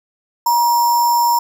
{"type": "tone with sample-and-hold", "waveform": "sine", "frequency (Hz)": 951, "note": "A#5", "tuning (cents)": 34, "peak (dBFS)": -11, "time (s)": [0.46, 1.39], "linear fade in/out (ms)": 5, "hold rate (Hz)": 6300, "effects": []}